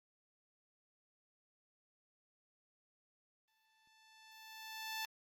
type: tone with exponential growth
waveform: 10% pulse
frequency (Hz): 880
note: A5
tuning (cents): 0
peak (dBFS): -30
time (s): 3.48-5.05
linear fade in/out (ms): 0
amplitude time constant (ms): 340
effects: Opus 32 kbps